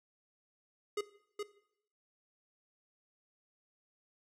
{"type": "tone with echo", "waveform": "square", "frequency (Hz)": 415.3, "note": "G#4", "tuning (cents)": 0, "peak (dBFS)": -33, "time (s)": [0.97, 1.01], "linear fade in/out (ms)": 5, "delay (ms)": 420, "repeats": 1, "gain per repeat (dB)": -4, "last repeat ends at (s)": 1.43, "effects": ["noise-tail reverb RT60 0.7 s tail -17 dB re dry", "low-pass 10000 Hz 12 dB/octave"]}